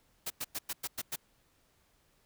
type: noise bursts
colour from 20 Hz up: white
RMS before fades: -36 dBFS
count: 7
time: 0.26-1.161 s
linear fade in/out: 10 ms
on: 43 ms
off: 100 ms
effects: pink hiss -70 dBFS RMS until 2.25 s